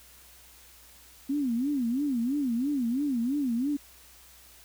sine tone with vibrato, 260 Hz, C4, 11 cents flat, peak -25 dBFS, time 1.29-3.77 s, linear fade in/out 10 ms, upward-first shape sine, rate 3 Hz, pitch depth 220 cents each way, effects added 61 Hz sine -60 dBFS peak until 4.64 s + white hiss -54 dBFS RMS until 4.64 s

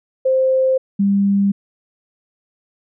sine tone pair in turn, 523.3 / 199.1 Hz, C5 / G3, 0 / +27 cents, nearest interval octave + perfect fourth, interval 1673 cents, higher first, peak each -12 dBFS, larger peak neither, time 0.25-0.78 / 0.99-1.52 s, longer neither, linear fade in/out 10 ms, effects none

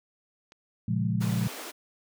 click, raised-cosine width 0.2 ms, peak -33 dBFS, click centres 0.521 s
sine chord, Bb minor seventh, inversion none, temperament equal, 116.54 / 138.59 / 174.61 / 207.7 Hz, Bb2 / Db3 / F3 / Ab3, 0 / 0 / 0 / 0 cents, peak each -28 / -34 / -29 / -31 dBFS, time 0.88-1.48 s, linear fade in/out 5 ms
pink high-pass noise, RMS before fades -40 dBFS, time 1.2-1.72 s, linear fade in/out 20 ms, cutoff 260 Hz, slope 48 dB/octave
effects none

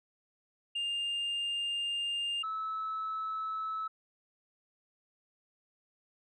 sine tone pair in turn, 2807 / 1302 Hz, F7 / E6, +8 / -22 cents, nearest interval octave + minor second, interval 1330 cents, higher first, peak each -29 / -32 dBFS, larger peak first, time 0.75-2.43 / 2.43-3.88 s, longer first, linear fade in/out 10 ms, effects tanh soft clip ceiling -30 dBFS

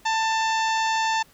harmonic tone, 889 Hz, A5, 18 cents sharp, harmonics 1 / 2 / 3 / 4 / 5 / 6 / 7 / 8, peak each -22 / -28 / -32 / -34 / -36 / -38 / -39 / -40 dBFS, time 0.05-1.23 s, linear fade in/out 10 ms, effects pink hiss -55 dBFS RMS until 1.33 s

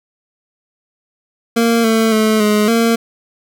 25% pulse tone with pitch steps, 231.3 / 223.5 / 217.5 / 210.6 / 229.8 Hz, A#3 / A3 / A3 / G#3 / A#3, -13 / +27 / -20 / +24 / -25 cents, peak -7 dBFS, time 1.56-2.96 s, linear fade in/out 10 ms, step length 280 ms, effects none

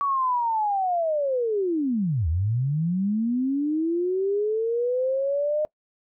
sine linear two-way sweep, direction down then up, 1140 to 75 to 614 Hz, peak -21 dBFS, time 0.01-5.65 s, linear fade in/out 0 ms, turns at 2.28 s, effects noise-tail reverb RT60 0.1 s tail -23 dB re dry

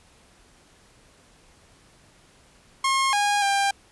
sawtooth tone with pitch steps, 1075 / 819 / 796 Hz, C6 / G#5 / G5, +47 / -24 / +26 cents, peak -16 dBFS, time 2.84-3.71 s, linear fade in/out 5 ms, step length 290 ms, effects pink hiss -56 dBFS RMS until 3.91 s + resampled to 24000 Hz

